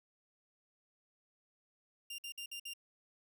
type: tone bursts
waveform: sawtooth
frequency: 2794 Hz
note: F7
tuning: in tune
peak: -39 dBFS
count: 5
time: 2.1-2.736 s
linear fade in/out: 5 ms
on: 84 ms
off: 54 ms
effects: none